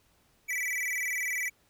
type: tone with vibrato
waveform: square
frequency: 2126 Hz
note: C7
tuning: 27 cents sharp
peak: -30 dBFS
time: 0.48-1.5 s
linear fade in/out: 20 ms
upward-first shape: square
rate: 20 Hz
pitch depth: 130 cents each way
effects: pink hiss -67 dBFS RMS until 1.69 s